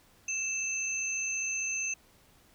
sine tone pair together, 2637 / 6272 Hz, E7 / G8, 0 / 0 cents, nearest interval octave + minor third, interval 1500 cents, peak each -33 / -33 dBFS, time 0.28-1.94 s, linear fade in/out 5 ms, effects pink hiss -62 dBFS RMS until 2.54 s

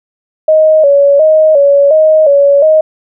sine tone with vibrato, 594 Hz, D5, 20 cents sharp, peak -3 dBFS, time 0.48-2.81 s, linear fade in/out 5 ms, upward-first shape square, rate 1.4 Hz, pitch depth 90 cents each way, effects none

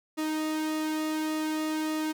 sawtooth tone with flanger, 311.1 Hz, D#4, in tune, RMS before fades -30 dBFS, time 0.17-2.13 s, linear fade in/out 20 ms, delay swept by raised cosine 1.3 to 1.94 ms, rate 1.7 Hz, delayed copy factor -0.6, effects none

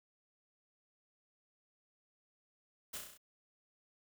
white noise with echo, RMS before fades -43 dBFS, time 2.93-2.98 s, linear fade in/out 10 ms, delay 33 ms, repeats 6, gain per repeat -3 dB, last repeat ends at 3.178 s, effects none

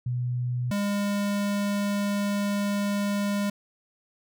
sine / square tone pair in turn, 123.47 / 202.8 Hz, B2 / G#3, 0 / -41 cents, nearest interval major sixth, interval 859 cents, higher second, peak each -25 dBFS, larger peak neither, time 0.06-0.71 / 0.71-3.5 s, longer second, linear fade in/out 5 ms, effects none

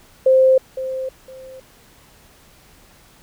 sine tone with echo, 523 Hz, C5, 1 cent flat, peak -9 dBFS, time 0.26-0.58 s, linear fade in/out 5 ms, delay 510 ms, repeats 2, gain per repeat -13 dB, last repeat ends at 1.6 s, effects pink hiss -50 dBFS RMS until 3.22 s

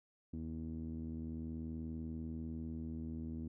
sawtooth tone with low-pass filter, 80.4 Hz, E2, 43 cents flat, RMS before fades -43 dBFS, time 0.33-3.48 s, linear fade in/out 5 ms, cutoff 270 Hz, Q 5.3, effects none

